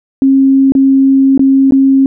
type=tone with dropouts; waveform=sine; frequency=269.6 Hz; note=C#4; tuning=48 cents flat; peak=-4 dBFS; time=0.22-2.06 s; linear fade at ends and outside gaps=1 ms; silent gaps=0.721-0.751 / 1.377-1.394 / 1.709-1.722 s; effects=none